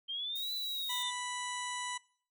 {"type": "linear two-way sweep", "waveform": "sine", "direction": "up then down", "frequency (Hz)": [3136, 4000, 3562], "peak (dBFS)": -35, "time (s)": [0.08, 1.11], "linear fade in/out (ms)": 20, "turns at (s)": 0.53}
{"type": "noise", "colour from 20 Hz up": "violet", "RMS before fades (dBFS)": -46, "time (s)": [0.35, 1.03], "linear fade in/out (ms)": 10}
{"type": "harmonic tone", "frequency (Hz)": 987.8, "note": "B5", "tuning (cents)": 0, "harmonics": [1, 2, 3, 4, 6, 7, 8, 9, 10], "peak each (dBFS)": [-40, -43, -45, -46, -48, -48, -49, -50, -50], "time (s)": [0.89, 1.98], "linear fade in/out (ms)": 10}
{"effects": ["noise-tail reverb RT60 0.5 s tail -22 dB re dry"]}